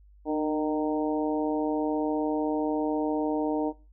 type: harmonic tone with a mistuned harmonic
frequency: 154 Hz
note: D#3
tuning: 17 cents flat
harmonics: 2 / 3 / 4 / 5 / 6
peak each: -27 / -31 / -33 / -35 / -37 dBFS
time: 0.25-3.73 s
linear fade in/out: 50 ms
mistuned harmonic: 2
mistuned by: -28 cents
effects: noise-tail reverb RT60 0.3 s tail -20 dB re dry + added 50 Hz sine -52 dBFS peak until 3.92 s